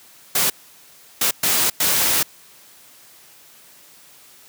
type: noise bursts at uneven times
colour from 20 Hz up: white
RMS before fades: -18 dBFS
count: 4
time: 0.35-0.5 / 1.21-1.31 / 1.43-1.7 / 1.8-2.23 s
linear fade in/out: 5 ms
effects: white hiss -48 dBFS RMS until 4.48 s + high-pass 100 Hz 12 dB/octave